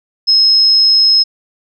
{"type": "tone", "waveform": "sine", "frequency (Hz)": 5160, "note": "E8", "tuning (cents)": -38, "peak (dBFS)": -6, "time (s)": [0.27, 1.24], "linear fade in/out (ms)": 20, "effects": []}